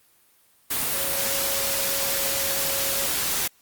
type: tone in noise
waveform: sine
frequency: 550 Hz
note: C#5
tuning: 14 cents flat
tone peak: -33 dBFS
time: 0.94-3.07 s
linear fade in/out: 10 ms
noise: white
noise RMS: -25 dBFS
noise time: 0.7-3.48 s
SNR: -11 dB
effects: white hiss -60 dBFS RMS until 3.61 s + Opus 32 kbps